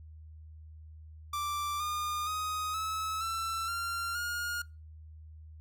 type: tone with pitch steps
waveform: 45% pulse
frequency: 1174.7 / 1213.3 / 1253.2 / 1294.4 / 1337 / 1380.9 / 1426.3 Hz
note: D6 / D#6 / D#6 / E6 / E6 / F6 / F6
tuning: 0 / -44 / +12 / -32 / +24 / -20 / +36 cents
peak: -32 dBFS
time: 1.33-4.62 s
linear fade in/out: 5 ms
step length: 470 ms
effects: noise-tail reverb RT60 0.3 s tail -25 dB re dry + added 78 Hz sine -47 dBFS peak until 5.6 s